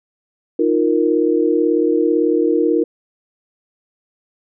sine chord, Eb suspended second, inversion none, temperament equal, 311.1 / 349.2 / 466.2 Hz, Eb4 / F4 / Bb4, 0 / 0 / 0 cents, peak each -17 dBFS, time 0.59-2.84 s, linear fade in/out 5 ms, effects none

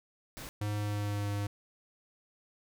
pink noise, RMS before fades -44 dBFS, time 0.37-0.49 s, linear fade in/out 0 ms
square tone with pitch glide, 104.3 to 101.98 Hz, G#2 to G#2, +8 to -31 cents, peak -32 dBFS, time 0.61-1.47 s, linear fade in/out 5 ms, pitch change -39 cents, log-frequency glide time 0.75-1.29 s
effects none

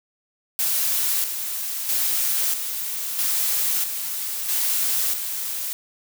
blue noise with tremolo, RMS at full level -22 dBFS, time 0.59-5.73 s, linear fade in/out 0 ms, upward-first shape square, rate 0.77 Hz, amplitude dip 50%, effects none

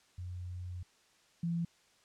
sine tone pair in turn, 89.7 / 169.33 Hz, F2 / E3, +47 / +47 cents, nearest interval major seventh, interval 1100 cents, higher second, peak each -39 / -31 dBFS, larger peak second, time 0.18-0.83 / 1.43-1.65 s, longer first, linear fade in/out 5 ms, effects white hiss -67 dBFS RMS until 2.04 s + low-pass 7000 Hz 12 dB/octave

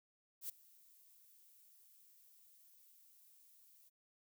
violet noise with ADSR envelope, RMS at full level -42 dBFS, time 0.41-3.9 s, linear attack 83 ms, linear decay 7 ms, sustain -24 dB, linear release 23 ms, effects none

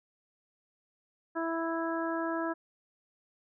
harmonic tone, 329.6 Hz, E4, in tune, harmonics 1 / 2 / 3 / 4 / 5, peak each -33 / -36 / -38 / -39 / -40 dBFS, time 1.35-2.54 s, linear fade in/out 20 ms, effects none

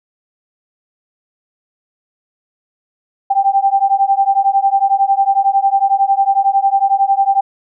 sine beating tone pair, 782 / 793 Hz, G5 / G5, -4 / +20 cents, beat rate 11 Hz, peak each -13 dBFS, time 3.3-7.41 s, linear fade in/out 10 ms, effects none

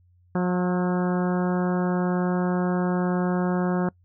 harmonic tone with a mistuned harmonic, 179.9 Hz, F#3, 48 cents flat, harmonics 1 / 2 / 3 / 4 / 5 / 6 / 7 / 8 / 9, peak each -22 / -28 / -32 / -34 / -36 / -38 / -39 / -40 / -41 dBFS, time 0.35-3.89 s, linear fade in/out 2 ms, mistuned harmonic 7, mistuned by +43 cents, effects noise-tail reverb RT60 0.1 s tail -25 dB re dry + added 89 Hz sine -56 dBFS peak until 4.04 s

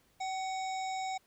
harmonic tone with a mistuned harmonic, 760 Hz, F#5, 46 cents sharp, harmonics 1 / 3 / 5 / 7 / 9 / 10, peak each -34 / -44 / -48 / -51 / -53 / -54 dBFS, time 0.2-1.18 s, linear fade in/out 10 ms, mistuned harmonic 3, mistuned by -36 cents, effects pink hiss -69 dBFS RMS until 1.26 s

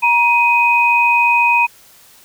sine tone pair together, 948 / 2503 Hz, A#5 / D#7, +29 / +10 cents, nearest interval octave + perfect fourth, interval 1681 cents, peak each -13 / -12 dBFS, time 0.02-1.67 s, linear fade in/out 20 ms, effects white hiss -46 dBFS RMS until 2.24 s

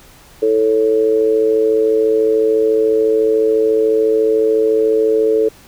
sine tone with amplitude modulation, 440 Hz, A4, in tune, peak -7 dBFS, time 0.42-5.49 s, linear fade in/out 10 ms, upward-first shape sine, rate 114 Hz, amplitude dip 75%, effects pink hiss -44 dBFS RMS until 5.67 s

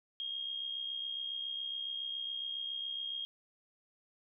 sine tone with amplitude modulation, 3246 Hz, G#7, 40 cents flat, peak -34 dBFS, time 0.2-3.25 s, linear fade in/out 0 ms, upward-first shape sine, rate 67.2 Hz, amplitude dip 55%, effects none

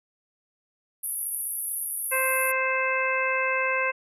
white band-pass noise, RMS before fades -31 dBFS, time 1.03-2.52 s, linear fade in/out 10 ms, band 10000 to 12000 Hz, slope 96 dB/octave
harmonic tone, 523.3 Hz, C5, in tune, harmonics 1 / 2 / 3 / 4 / 5, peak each -29 / -29 / -29 / -29 / -29 dBFS, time 2.11-3.92 s, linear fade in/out 20 ms
effects none

